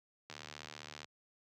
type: click train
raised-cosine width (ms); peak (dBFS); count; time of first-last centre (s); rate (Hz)
0.2; -28; 57; 0.3-1.045; 75.2
effects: high-pass 80 Hz 12 dB/octave